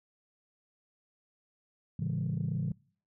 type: chord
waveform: sine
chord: A dominant seventh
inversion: none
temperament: equal with one note detuned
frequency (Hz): 110 / 138.59 / 164.81 / 200.9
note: A2 / C#3 / E3 / G3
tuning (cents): 0 / 0 / 0 / +43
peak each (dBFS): -35 / -33 / -33 / -39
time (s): 1.99-2.72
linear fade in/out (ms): 5
effects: noise-tail reverb RT60 0.5 s tail -24 dB re dry + tanh soft clip ceiling -24 dBFS